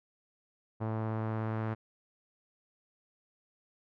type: tone with low-pass filter sweep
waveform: sawtooth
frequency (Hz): 110.4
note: A2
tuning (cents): +6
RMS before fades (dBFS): -34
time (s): 0.8-1.75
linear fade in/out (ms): 20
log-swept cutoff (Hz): 1000 to 1500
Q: 1.3
effects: none